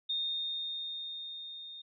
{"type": "tone with level ramp", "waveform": "sine", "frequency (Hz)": 3668, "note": "A#7", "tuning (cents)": -29, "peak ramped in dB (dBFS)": [-30, -44], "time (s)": [0.09, 1.82], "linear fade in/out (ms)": 10, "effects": []}